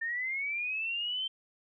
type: linear sweep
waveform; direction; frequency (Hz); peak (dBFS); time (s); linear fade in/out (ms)
sine; up; 1793 to 3125; -31; 0.01-1.28; 10
effects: none